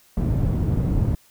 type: low-pass noise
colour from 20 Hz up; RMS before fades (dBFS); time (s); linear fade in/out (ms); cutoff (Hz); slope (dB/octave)
white; -21; 0.17-1.15; 2; 140; 12
effects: white hiss -56 dBFS RMS until 1.3 s